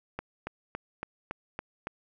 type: click train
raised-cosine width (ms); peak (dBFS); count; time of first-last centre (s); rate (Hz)
0.5; -19; 7; 0.19-1.871; 3.57
effects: none